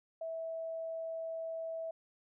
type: tone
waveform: sine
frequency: 653 Hz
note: E5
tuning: 17 cents flat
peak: -37 dBFS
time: 0.21-1.91 s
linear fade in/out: 5 ms
effects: none